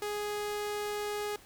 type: tone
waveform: sawtooth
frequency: 415.6 Hz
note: G#4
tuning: 1 cent sharp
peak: -29 dBFS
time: 0.02-1.36 s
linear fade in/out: 2 ms
effects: pink hiss -56 dBFS RMS until 1.45 s